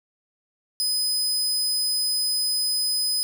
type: tone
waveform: sawtooth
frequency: 5020 Hz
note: D#8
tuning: 15 cents sharp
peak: -19 dBFS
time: 0.8-3.23 s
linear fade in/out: 0 ms
effects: 8-bit